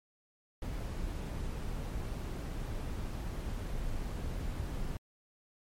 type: noise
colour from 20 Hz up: brown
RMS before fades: -37 dBFS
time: 0.62-4.97 s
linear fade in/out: 2 ms
effects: MP3 64 kbps